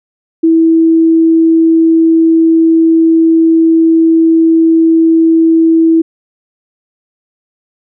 sine tone, 326.4 Hz, E4, 17 cents flat, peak -4 dBFS, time 0.43-6.02 s, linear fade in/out 10 ms, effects none

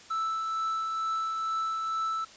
triangle tone with tremolo, 1318.5 Hz, E6, in tune, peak -25 dBFS, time 0.1-2.25 s, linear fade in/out 10 ms, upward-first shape triangle, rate 2.2 Hz, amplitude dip 30%, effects white hiss -51 dBFS RMS until 2.36 s + resampled to 16000 Hz

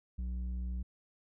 square tone with low-pass filter, 61.74 Hz, B1, in tune, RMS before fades -37 dBFS, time 0.18-0.83 s, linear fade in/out 10 ms, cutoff 130 Hz, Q 4.6, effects none

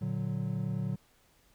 triangle chord, Bb augmented, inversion none, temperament equal, 116.54 / 146.83 / 185 Hz, Bb2 / D3 / F#3, 0 / 0 / 0 cents, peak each -33 dBFS, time 0.01-0.96 s, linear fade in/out 10 ms, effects pink hiss -66 dBFS RMS until 1.54 s

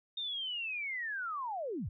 sine linear sweep, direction down, 3684 to 58.27 Hz, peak -35 dBFS, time 0.17-1.89 s, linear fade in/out 5 ms, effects none

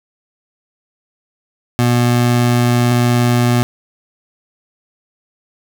25% pulse tone pair in turn, 121.2 / 121.2 Hz, B2 / B2, -32 / -32 cents, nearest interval unison, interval 0 cents, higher neither, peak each -7 dBFS, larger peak neither, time 1.79-2.92 / 2.92-3.63 s, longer first, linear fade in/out 0 ms, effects 8-bit

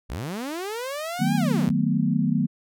sawtooth linear two-way sweep, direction up then down, 42.73 to 830 to 42.73 Hz, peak -25 dBFS, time 0.09-1.71 s, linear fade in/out 20 ms, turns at 1.36 s
sine chord, B dominant seventh, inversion first, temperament just, 154.34 / 185.21 / 222.2 / 246.9 Hz, D#3 / F#3 / A3 / B3, -14 / +2 / +17 / 0 cents, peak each -25 dBFS, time 1.19-2.47 s, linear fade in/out 20 ms
effects none

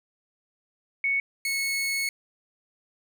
sine / sawtooth tone pair in turn, 2217 / 2197 Hz, C#7 / C#7, 0 / -16 cents, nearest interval unison, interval 16 cents, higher first, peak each -22 dBFS, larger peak neither, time 1.04-1.2 / 1.45-2.09 s, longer second, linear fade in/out 2 ms, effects none

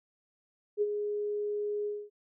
sine tone with ADSR envelope, 415.3 Hz, G#4, in tune, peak -23 dBFS, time 0.77-2.1 s, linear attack 46 ms, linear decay 40 ms, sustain -7 dB, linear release 240 ms, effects none

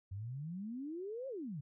sine exponential two-way sweep, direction up then down, 91.9 to 555 to 130.7 Hz, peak -40 dBFS, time 0.11-1.61 s, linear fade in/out 10 ms, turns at 1.28 s, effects none

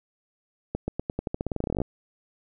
accelerating click train, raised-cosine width 2 ms, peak -14 dBFS, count 21, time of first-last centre 0.75-1.817 s, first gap 130 ms, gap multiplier 0.89, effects none

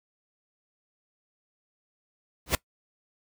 pink noise with exponential growth, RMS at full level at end -17 dBFS, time 2.46-2.55 s, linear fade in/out 2 ms, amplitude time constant 18 ms, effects noise-tail reverb RT60 0.1 s tail -21 dB re dry

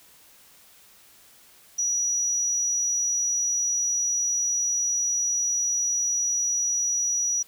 sine tone, 5830 Hz, F#8, 26 cents flat, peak -22 dBFS, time 1.78-7.43 s, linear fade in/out 10 ms, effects white hiss -54 dBFS RMS until 7.47 s

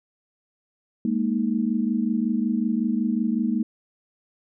sine chord, Ab suspended second, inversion none, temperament equal, 207.7 / 233.1 / 311.1 Hz, Ab3 / Bb3 / Eb4, 0 / 0 / 0 cents, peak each -25 / -23 / -29 dBFS, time 1.05-3.63 s, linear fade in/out 2 ms, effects none

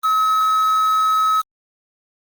triangle tone with quantisation, 1282 Hz, E6, 49 cents flat, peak -12 dBFS, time 0.03-1.42 s, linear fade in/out 20 ms, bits 5, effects Opus 24 kbps

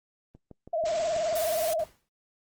click train, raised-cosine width 2 ms, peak -32 dBFS, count 7, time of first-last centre 0.35-1.327 s, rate 6.14 Hz
sine tone with vibrato, 649 Hz, E5, 27 cents flat, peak -25 dBFS, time 0.73-1.84 s, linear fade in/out 5 ms, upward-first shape sine, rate 19 Hz, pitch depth 95 cents each way
white noise, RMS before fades -35 dBFS, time 0.85-1.74 s, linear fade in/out 10 ms
pink noise with exponential decay, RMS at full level -44 dBFS, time 1.79-2.09 s, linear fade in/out 5 ms, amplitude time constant 64 ms
effects noise-tail reverb RT60 0.1 s tail -23 dB re dry + Opus 24 kbps

